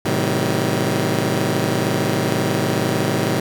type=chord; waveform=15% pulse; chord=A diminished seventh; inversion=none; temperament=just; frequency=110 / 132 / 158.4 / 190.08 Hz; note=A2 / C3 / Eb3 / Gb3; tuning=0 / +16 / +31 / +47 cents; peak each=-17 dBFS; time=0.05-3.4 s; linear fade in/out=5 ms; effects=none